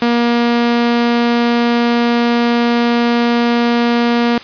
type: tone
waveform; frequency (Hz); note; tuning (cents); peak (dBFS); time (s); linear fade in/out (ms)
sawtooth; 237.2; A#3; +30; -7; 0.02-4.38; 2
effects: white hiss -33 dBFS RMS until 4.43 s + resampled to 11025 Hz